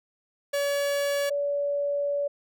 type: tone pair in turn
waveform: 45% pulse / sine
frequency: 568 / 572 Hz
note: C#5 / D5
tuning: +42 / -46 cents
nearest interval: unison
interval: 12 cents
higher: second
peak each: -24 dBFS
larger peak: neither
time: 0.53-1.3 / 1.3-2.28 s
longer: second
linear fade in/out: 10 ms
effects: none